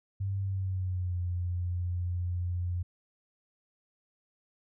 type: tone with pitch glide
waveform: sine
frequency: 97.7 to 88.56 Hz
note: G2 to F2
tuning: -5 to +25 cents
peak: -29 dBFS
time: 0.2-2.83 s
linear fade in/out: 10 ms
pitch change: -170 cents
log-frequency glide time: 0.41-1.18 s
effects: none